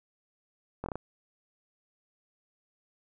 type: slowing click train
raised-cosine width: 1 ms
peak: -21 dBFS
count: 5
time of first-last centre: 0.84-0.956 s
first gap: 21 ms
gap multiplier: 1.22
effects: none